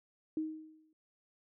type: tone with exponential decay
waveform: sine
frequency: 313.6 Hz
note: D#4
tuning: 14 cents sharp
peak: -30 dBFS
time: 0.37-0.93 s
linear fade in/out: 2 ms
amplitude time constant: 120 ms
effects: none